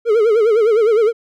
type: tone with vibrato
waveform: triangle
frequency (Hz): 441.9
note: A4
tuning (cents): +7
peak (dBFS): -8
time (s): 0.05-1.13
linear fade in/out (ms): 50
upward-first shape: sine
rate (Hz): 9.8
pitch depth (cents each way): 120
effects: none